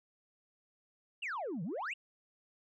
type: exponential two-way sweep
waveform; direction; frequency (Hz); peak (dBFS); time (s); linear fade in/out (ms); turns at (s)
sine; down then up; 2965 to 150 to 2965; -34; 1.22-1.94; 10; 1.63
effects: tanh soft clip ceiling -34 dBFS